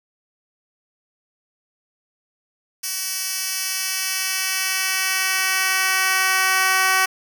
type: tone with high-pass filter sweep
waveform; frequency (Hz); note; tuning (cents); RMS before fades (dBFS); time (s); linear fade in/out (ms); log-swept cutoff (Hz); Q
10% pulse; 378; F#4; +37; -21; 2.83-7.06; 10; 5600 to 1000; 0.76
effects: none